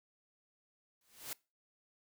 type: noise with exponential growth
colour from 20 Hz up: white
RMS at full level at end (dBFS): -39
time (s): 1.01-1.33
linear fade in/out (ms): 2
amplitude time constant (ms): 68
effects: noise-tail reverb RT60 0.3 s tail -24 dB re dry